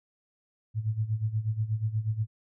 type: tone with tremolo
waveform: sine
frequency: 109.3 Hz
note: A2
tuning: 11 cents flat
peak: -23 dBFS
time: 0.74-2.27 s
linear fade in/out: 50 ms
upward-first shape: sine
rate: 8.3 Hz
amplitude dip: 80%
effects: none